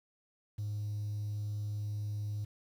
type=tone; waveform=triangle; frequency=104.5 Hz; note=G#2; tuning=11 cents sharp; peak=-31 dBFS; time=0.58-2.45 s; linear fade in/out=10 ms; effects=tanh soft clip ceiling -30 dBFS + 10-bit